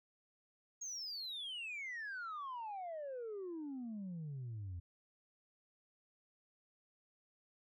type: exponential sweep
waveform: sine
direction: down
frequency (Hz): 6645 to 84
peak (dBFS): -40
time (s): 0.81-4.8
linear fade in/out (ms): 10
effects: tanh soft clip ceiling -40 dBFS